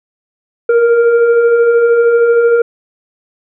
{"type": "tone with frequency modulation", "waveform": "sine", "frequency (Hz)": 470, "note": "A#4", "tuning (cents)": 14, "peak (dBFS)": -6, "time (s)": [0.69, 2.62], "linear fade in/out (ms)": 5, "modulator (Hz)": 927, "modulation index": 0.47, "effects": []}